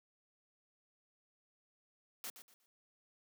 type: noise with echo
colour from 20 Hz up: white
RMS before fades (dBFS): -44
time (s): 2.24-2.3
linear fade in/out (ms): 0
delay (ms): 120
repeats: 3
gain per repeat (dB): -11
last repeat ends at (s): 2.66
effects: high-pass 200 Hz 12 dB/octave